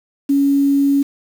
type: tone with quantisation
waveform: sine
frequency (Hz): 279.6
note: C#4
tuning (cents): +15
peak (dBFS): -11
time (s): 0.29-1.03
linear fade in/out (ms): 10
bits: 6
effects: none